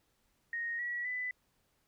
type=tone with pitch steps; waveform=sine; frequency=1864.7 / 1929.3 / 1996.2 Hz; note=A#6 / B6 / B6; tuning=0 / -41 / +18 cents; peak=-34 dBFS; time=0.53-1.31 s; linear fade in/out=2 ms; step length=260 ms; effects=pink hiss -75 dBFS RMS until 1.87 s